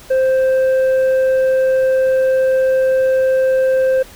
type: tone with tanh clipping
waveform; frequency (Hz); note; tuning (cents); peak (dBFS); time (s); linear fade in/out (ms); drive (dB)
triangle; 523.3; C5; 0; -12; 0.1-4.03; 10; 9
effects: pink hiss -40 dBFS RMS until 4.15 s